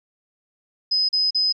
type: tone bursts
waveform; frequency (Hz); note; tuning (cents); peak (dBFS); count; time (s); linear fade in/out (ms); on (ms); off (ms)
sine; 5040; D#8; +21; -17; 3; 0.91-1.526; 10; 180; 38
effects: none